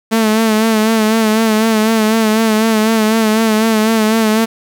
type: tone with vibrato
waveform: sawtooth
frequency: 220 Hz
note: A3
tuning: in tune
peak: -6 dBFS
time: 0.11-4.46 s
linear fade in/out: 20 ms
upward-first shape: sine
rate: 4 Hz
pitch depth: 48 cents each way
effects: 7-bit